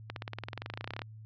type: accelerating click train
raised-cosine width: 0.3 ms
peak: -21 dBFS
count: 23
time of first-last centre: 0.1-1.019 s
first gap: 62 ms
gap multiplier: 0.96
effects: added 109 Hz sine -46 dBFS peak until 1.25 s + low-pass 5000 Hz 12 dB/octave